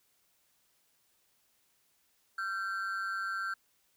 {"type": "ring-modulated tone", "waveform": "triangle", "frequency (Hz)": 1464, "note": "F#6", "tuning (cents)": -19, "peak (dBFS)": -28, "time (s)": [2.38, 3.54], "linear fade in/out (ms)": 5, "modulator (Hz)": 97.3, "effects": ["white hiss -72 dBFS RMS until 3.96 s"]}